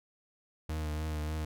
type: tone with vibrato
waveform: 40% pulse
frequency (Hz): 77.1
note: D#2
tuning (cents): -15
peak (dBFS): -32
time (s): 0.69-1.45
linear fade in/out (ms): 5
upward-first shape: triangle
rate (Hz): 3.4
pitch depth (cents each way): 33
effects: none